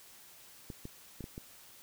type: clicks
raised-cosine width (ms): 3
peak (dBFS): -29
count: 5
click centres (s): 0.702 / 0.854 / 1.207 / 1.241 / 1.379
effects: white hiss -56 dBFS RMS until 1.82 s